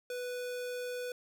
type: tone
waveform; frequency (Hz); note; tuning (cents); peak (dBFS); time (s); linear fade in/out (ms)
square; 494.3; B4; +1; -37; 0.1-1.12; 2
effects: none